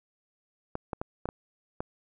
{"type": "clicks", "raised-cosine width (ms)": 1, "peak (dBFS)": -18, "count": 6, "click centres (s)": [0.754, 0.932, 1.015, 1.256, 1.289, 1.805], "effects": []}